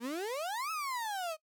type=exponential two-way sweep; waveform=35% pulse; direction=up then down; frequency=224.7 to 1318.5 to 613 Hz; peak=-33 dBFS; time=0-1.37 s; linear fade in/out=50 ms; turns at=0.71 s; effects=noise-tail reverb RT60 0.1 s tail -19 dB re dry